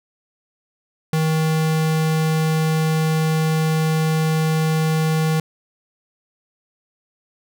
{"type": "tone", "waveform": "square", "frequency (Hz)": 158.2, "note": "D#3", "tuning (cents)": 29, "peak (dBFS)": -17, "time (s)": [1.13, 5.4], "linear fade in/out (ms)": 2, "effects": []}